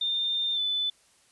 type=tone with pitch glide; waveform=sine; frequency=3611 to 3502 Hz; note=A7 to A7; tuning=+44 to -9 cents; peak=-25 dBFS; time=0.01-0.9 s; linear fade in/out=5 ms; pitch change=-53 cents; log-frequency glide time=0.54-0.59 s; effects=white hiss -62 dBFS RMS until 1.31 s + resampled to 24000 Hz